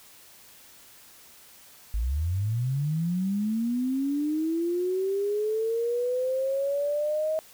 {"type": "linear sweep", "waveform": "sine", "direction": "up", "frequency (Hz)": [49.65, 635], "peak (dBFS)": -24, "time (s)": [1.94, 7.39], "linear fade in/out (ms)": 0, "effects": ["white hiss -52 dBFS RMS until 7.53 s"]}